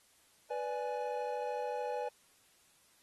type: chord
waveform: triangle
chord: G# diminished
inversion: first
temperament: equal with one note detuned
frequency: 493.9 / 587.3 / 837.8 Hz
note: B4 / D5 / G#5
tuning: 0 / 0 / +15 cents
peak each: -36 / -39 / -37 dBFS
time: 0.5-2.09 s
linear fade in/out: 10 ms
effects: white hiss -67 dBFS RMS until 3.02 s + AAC 32 kbps